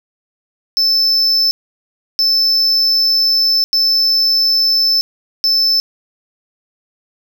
triangle tone bursts at uneven times, 5274 Hz, E8, in tune, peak -9 dBFS, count 4, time 0.77-1.51 / 2.19-3.64 / 3.73-5.01 / 5.44-5.8 s, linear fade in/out 0 ms, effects none

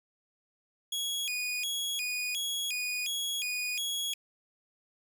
sawtooth tone with vibrato, 2867 Hz, F7, 45 cents sharp, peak -28 dBFS, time 0.92-4.14 s, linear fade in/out 5 ms, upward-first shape square, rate 1.4 Hz, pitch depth 260 cents each way, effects none

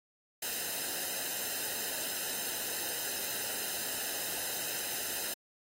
white noise with comb filter, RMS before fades -36 dBFS, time 0.42-5.34 s, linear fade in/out 5 ms, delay 0.88 ms, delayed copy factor -0.7, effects AAC 48 kbps

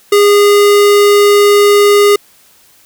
square tone, 409.1 Hz, G#4, 26 cents flat, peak -5 dBFS, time 0.12-2.16 s, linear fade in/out 5 ms, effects white hiss -46 dBFS RMS until 2.85 s

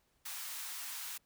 white high-pass noise, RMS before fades -43 dBFS, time 0.25-1.18 s, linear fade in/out 10 ms, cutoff 850 Hz, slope 24 dB/octave, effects pink hiss -75 dBFS RMS until 1.25 s

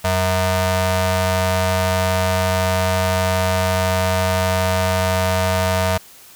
sawtooth ring-modulated tone, 279.2 Hz, C#4, 13 cents sharp, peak -9 dBFS, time 0.04-5.98 s, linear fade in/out 10 ms, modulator 368 Hz, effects white hiss -44 dBFS RMS until 6.35 s

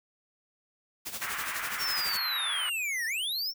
white noise with tremolo, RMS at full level -35 dBFS, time 1.05-2.18 s, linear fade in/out 20 ms, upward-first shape sine, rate 12 Hz, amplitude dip 70%
pink band-pass noise, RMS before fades -36 dBFS, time 1.21-2.7 s, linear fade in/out 10 ms, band 1200 to 2300 Hz, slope 24 dB/octave
square linear two-way sweep, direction down then up, 5588 to 1753 to 5588 Hz, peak -30 dBFS, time 1.78-3.54 s, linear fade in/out 50 ms, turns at 3.06 s
effects none

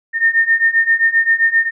sine beating tone pair, 1818 / 1825.6 Hz, A#6 / A#6, -44 / -37 cents, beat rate 7.6 Hz, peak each -15 / -13 dBFS, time 0.13-1.71 s, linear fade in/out 50 ms, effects none

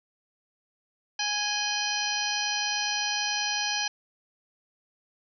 harmonic tone with a mistuned harmonic, 830.6 Hz, G#5, in tune, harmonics 1 / 2 / 3 / 4 / 5 / 6 / 7, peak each -34 / -34 / -34 / -34 / -34 / -34 / -34 dBFS, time 1.19-3.88 s, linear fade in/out 5 ms, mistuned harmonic 4, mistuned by -110 cents, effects none

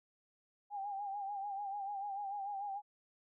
sine tone with vibrato, 802 Hz, G5, 39 cents sharp, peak -38 dBFS, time 0.7-2.82 s, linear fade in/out 50 ms, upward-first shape sine, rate 6.8 Hz, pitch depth 60 cents each way, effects none

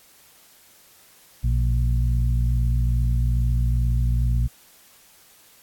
harmonic tone with a mistuned harmonic, 58.27 Hz, A#1, in tune, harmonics 1 / 2 / 3 / 4, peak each -19 / -23 / -37 / -38 dBFS, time 1.43-4.48 s, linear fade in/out 20 ms, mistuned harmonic 2, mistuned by +60 cents, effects white hiss -53 dBFS RMS until 5.62 s + AAC 64 kbps

